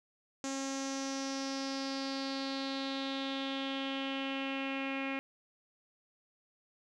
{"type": "tone with low-pass filter sweep", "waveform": "sawtooth", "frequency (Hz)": 270.9, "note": "C#4", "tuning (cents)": -40, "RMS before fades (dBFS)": -37, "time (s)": [0.44, 5.19], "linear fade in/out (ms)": 0, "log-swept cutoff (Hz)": [6800, 2400], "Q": 4.7, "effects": []}